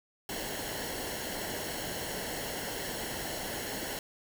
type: noise with comb filter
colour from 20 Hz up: pink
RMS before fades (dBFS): -37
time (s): 0.29-3.99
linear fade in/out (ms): 2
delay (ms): 0.82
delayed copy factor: -0.65
effects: none